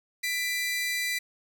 sawtooth tone pair together, 1992.9 / 2370 Hz, B6 / D7, +15 / +15 cents, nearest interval minor third, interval 300 cents, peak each -25 / -30 dBFS, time 0.23-1.19 s, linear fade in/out 10 ms, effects none

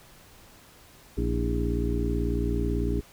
harmonic tone with a mistuned harmonic, 58.2 Hz, A#1, 2 cents flat, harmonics 1 / 2 / 3 / 4 / 5 / 6 / 7, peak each -27 / -32 / -36 / -34 / -33 / -35 / -33 dBFS, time 1.17-3.01 s, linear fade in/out 10 ms, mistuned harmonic 6, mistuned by -100 cents, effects pink hiss -53 dBFS RMS until 3.12 s

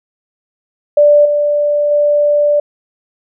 sine tone with level steps, 587.3 Hz, D5, in tune, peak -4 / -10 / -8 dBFS, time 0.97-2.6 s, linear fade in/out 5 ms, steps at 1.25 / 1.91 s, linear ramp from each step 5 ms, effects none

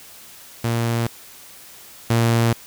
sawtooth tone pair in turn, 116.54 / 116.12 Hz, A#2 / A#2, 0 / -6 cents, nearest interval unison, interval 6 cents, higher first, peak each -15 / -11 dBFS, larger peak second, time 0.64-1.07 / 2.1-2.53 s, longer neither, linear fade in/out 5 ms, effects white hiss -43 dBFS RMS until 2.66 s

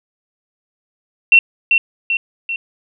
sine tone with echo, 2717 Hz, F7, 48 cents flat, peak -4 dBFS, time 1.32-1.39 s, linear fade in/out 2 ms, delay 390 ms, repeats 3, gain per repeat -5 dB, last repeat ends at 2.56 s, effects none

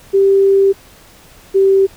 sine tone pair in turn, 391.8 / 388.2 Hz, G4 / G4, -1 / -17 cents, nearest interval unison, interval 16 cents, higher first, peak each -7 dBFS, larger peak neither, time 0.13-0.73 / 1.54-1.87 s, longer first, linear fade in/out 20 ms, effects pink hiss -43 dBFS RMS until 1.96 s

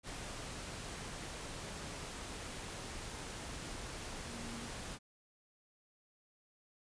sine tone in noise, 233.1 Hz, A#3, in tune, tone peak -47 dBFS, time 4.22-4.69 s, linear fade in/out 50 ms, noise pink, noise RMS -45 dBFS, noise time 0.03-4.99 s, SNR -5 dB, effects resampled to 22050 Hz

